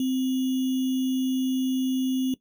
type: tone with sample-and-hold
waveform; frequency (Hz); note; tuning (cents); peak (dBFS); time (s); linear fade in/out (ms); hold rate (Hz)
sine; 260; C4; -11; -22; 0-2.34; 2; 3150
effects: noise-tail reverb RT60 0.1 s tail -17 dB re dry